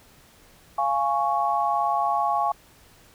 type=chord; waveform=sine; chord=Db major; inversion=first; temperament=just; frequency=693 / 831.5 / 1108.7 Hz; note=F5 / Ab5 / Db6; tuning=-14 / +2 / 0 cents; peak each=-26 / -24 / -25 dBFS; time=0.78-2.52 s; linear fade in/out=5 ms; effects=pink hiss -54 dBFS RMS until 3.14 s